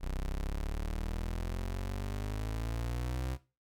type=exponential sweep; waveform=30% pulse; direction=up; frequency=31.01 to 65.7 Hz; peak=-31 dBFS; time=0-3.38 s; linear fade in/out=50 ms; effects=noise-tail reverb RT60 0.3 s tail -17 dB re dry